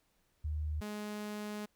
sine / sawtooth tone pair in turn, 76.3 / 209.5 Hz, D#2 / G#3, -33 / +15 cents, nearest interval octave + perfect fourth, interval 1748 cents, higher second, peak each -33 / -35 dBFS, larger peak first, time 0.44-0.81 / 0.81-1.66 s, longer second, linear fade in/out 10 ms, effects pink hiss -75 dBFS RMS until 1.75 s

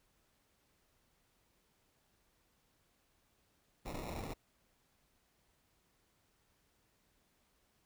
pink noise with sample-and-hold, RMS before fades -43 dBFS, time 3.85-4.34 s, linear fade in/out 10 ms, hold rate 1575 Hz, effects pink hiss -75 dBFS RMS until 7.85 s

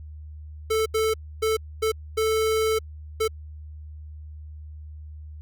square tone bursts at uneven times, 440 Hz, A4, in tune, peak -21 dBFS, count 6, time 0.7-0.86 / 0.94-1.14 / 1.42-1.57 / 1.82-1.92 / 2.17-2.79 / 3.2-3.28 s, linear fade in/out 10 ms, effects added 76 Hz sine -37 dBFS peak until 5.41 s

